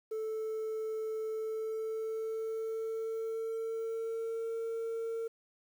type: tone with pitch glide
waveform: sine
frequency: 438.6 to 455.1 Hz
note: A4 to A#4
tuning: -6 to -42 cents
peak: -31 dBFS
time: 0.11-5.28 s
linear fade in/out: 10 ms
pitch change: +64 cents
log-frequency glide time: 1.27-4.55 s
effects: tanh soft clip ceiling -33 dBFS + 10-bit